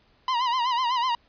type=tone with vibrato; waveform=45% pulse; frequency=987.8 Hz; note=B5; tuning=in tune; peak=-22 dBFS; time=0.28-1.15 s; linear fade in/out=2 ms; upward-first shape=sine; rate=8 Hz; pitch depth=100 cents each way; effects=pink hiss -62 dBFS RMS until 1.28 s + resampled to 11025 Hz